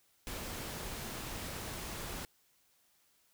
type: noise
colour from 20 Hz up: pink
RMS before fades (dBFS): -42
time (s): 0.27-2.25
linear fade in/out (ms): 0
effects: white hiss -71 dBFS RMS until 3.33 s